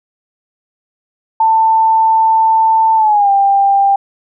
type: tone with pitch glide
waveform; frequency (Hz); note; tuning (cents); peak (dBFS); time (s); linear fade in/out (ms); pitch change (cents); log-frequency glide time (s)
sine; 890 to 792.9; A5 to G5; +20 to +20; -7; 1.4-3.96; 5; -200; 2.96-3.3
effects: none